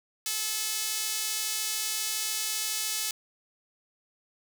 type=tone with high-pass filter; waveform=sawtooth; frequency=432.8 Hz; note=A4; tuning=29 cents flat; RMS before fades=-31 dBFS; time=0.26-3.11 s; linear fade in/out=2 ms; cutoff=4600 Hz; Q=0.63; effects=none